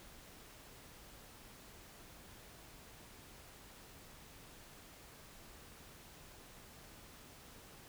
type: silence
effects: pink hiss -57 dBFS RMS until 7.88 s